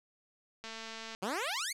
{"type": "click train", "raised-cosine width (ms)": 0.2, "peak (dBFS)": -27, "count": 115, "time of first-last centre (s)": [0.64, 1.149], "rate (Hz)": 224}
{"type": "exponential sweep", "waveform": "10% pulse", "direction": "up", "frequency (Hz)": [174.61, 2315], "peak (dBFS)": -25, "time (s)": [1.22, 1.73], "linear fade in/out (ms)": 10}
{"effects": ["low-pass 11000 Hz 12 dB/octave"]}